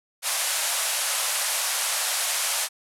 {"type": "band-pass noise", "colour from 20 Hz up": "white", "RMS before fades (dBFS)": -26, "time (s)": [0.22, 2.69], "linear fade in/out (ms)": 50, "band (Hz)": [550, 12000], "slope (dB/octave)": 48, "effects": []}